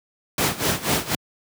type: noise with tremolo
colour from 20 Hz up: pink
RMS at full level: -19 dBFS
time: 0.38-1.15 s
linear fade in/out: 2 ms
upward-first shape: sine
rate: 4.1 Hz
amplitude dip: 85%
effects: high-pass 100 Hz 12 dB/octave